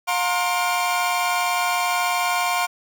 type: tone cluster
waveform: 45% pulse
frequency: 713 / 926 / 1060 / 1429 / 2348 Hz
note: F5 / A#5 / C6 / F6 / D7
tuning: +36 / -12 / +22 / +39 / -1 cents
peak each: -24 / -28 / -25 / -30 / -27 dBFS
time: 0.07-2.67 s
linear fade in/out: 20 ms
effects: none